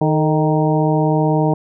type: harmonic tone with a mistuned harmonic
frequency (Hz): 155.56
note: D#3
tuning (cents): 0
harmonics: 1 / 2 / 3 / 4 / 5 / 6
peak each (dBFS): -16 / -19 / -21 / -22 / -23 / -24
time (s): 0.01-1.54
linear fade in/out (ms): 5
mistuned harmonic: 3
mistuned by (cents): -62
effects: none